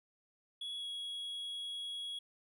triangle tone with pitch glide, 3365 to 3330 Hz, G#7 to G#7, +22 to +4 cents, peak -38 dBFS, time 0.61-2.19 s, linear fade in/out 5 ms, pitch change -18 cents, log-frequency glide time 0.77-0.85 s, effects none

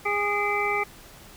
harmonic tone with a mistuned harmonic, 410.5 Hz, G#4, 20 cents flat, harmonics 1 / 2 / 3 / 5 / 6, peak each -29 / -29 / -29 / -29 / -29 dBFS, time 0.05-0.84 s, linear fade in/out 10 ms, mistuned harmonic 6, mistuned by -100 cents, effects pink hiss -48 dBFS RMS until 1.36 s

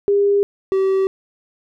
sine / triangle tone pair in turn, 403.2 / 384.3 Hz, G4 / G4, +49 / -34 cents, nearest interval minor second, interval 83 cents, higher first, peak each -12 dBFS, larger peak neither, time 0.08-0.43 / 0.72-1.07 s, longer neither, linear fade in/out 0 ms, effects none

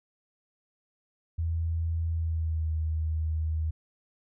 sine tone with pitch glide, 82.41 to 79.1 Hz, E2 to D#2, 0 to +29 cents, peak -26 dBFS, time 1.38-3.71 s, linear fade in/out 10 ms, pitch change -71 cents, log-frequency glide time 2.11-2.7 s, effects none

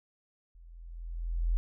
sine tone with level ramp, 42.05 Hz, E1, 35 cents sharp, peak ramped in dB -51 to -23 dBFS, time 0.55-1.57 s, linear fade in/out 0 ms, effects none

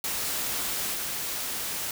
white noise with level steps, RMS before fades -30 / -32 dBFS, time 0.04-1.91 s, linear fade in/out 2 ms, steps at 0.94 s, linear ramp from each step 2 ms, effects none

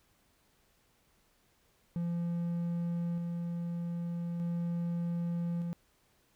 triangle tone with tremolo, 171.3 Hz, F3, 33 cents flat, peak -29 dBFS, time 1.96-5.73 s, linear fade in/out 0 ms, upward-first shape square, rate 0.41 Hz, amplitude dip 25%, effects pink hiss -70 dBFS RMS until 6.35 s

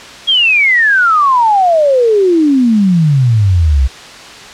sine exponential sweep, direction down, 3322 to 62.5 Hz, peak -6 dBFS, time 0.27-3.88 s, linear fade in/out 20 ms, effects white hiss -31 dBFS RMS until 4.53 s + low-pass 5000 Hz 12 dB/octave

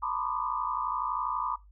sine tone cluster, 900 / 981 / 1033 / 1162 / 1222 Hz, A5 / B5 / C6 / D6 / D#6, +39 / -12 / -22 / -19 / -32 cents, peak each -37 / -35 / -36 / -35 / -36 dBFS, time 0.02-1.56 s, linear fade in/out 10 ms, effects noise-tail reverb RT60 0.2 s tail -17 dB re dry + added 50 Hz sine -52 dBFS peak until 1.71 s

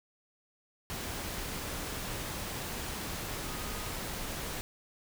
sine tone in noise, 1244.5 Hz, D#6, in tune, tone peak -49 dBFS, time 3.45-3.91 s, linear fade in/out 0 ms, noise pink, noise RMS -38 dBFS, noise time 0.9-4.61 s, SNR -14 dB, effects none

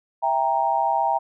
sine chord, E diminished, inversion none, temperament equal with one note detuned, 659.3 / 793.1 / 932.3 Hz, E5 / G5 / Bb5, 0 / +20 / 0 cents, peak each -26 / -22 / -22 dBFS, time 0.22-1.19 s, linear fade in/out 20 ms, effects none

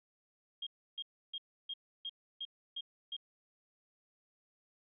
sine tone bursts, 3234 Hz, G#7, 47 cents flat, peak -38 dBFS, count 8, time 0.62-3.166 s, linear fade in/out 5 ms, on 47 ms, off 310 ms, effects none

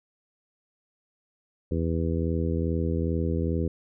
harmonic tone, 82.41 Hz, E2, in tune, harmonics 1 / 2 / 3 / 4 / 5 / 6, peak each -27 / -30 / -32 / -33 / -34 / -35 dBFS, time 1.71-3.68 s, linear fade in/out 5 ms, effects none

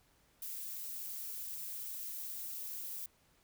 violet noise, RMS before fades -43 dBFS, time 0.42-3.06 s, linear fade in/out 2 ms, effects pink hiss -70 dBFS RMS until 3.43 s

